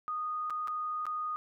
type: tone with dropouts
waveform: sine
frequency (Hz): 1236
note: D#6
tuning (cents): -12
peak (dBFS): -32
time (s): 0.08-1.36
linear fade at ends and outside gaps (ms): 0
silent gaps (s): 0.499-0.505 / 0.674-0.681 / 1.055-1.066
effects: none